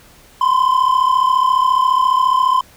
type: tone pair together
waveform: triangle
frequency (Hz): 1012 / 1046.5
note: B5 / C6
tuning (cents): +42 / 0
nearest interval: minor second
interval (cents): 58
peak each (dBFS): -11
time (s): 0.41-2.61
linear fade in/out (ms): 5
effects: tanh soft clip ceiling -6 dBFS + pink hiss -46 dBFS RMS until 2.76 s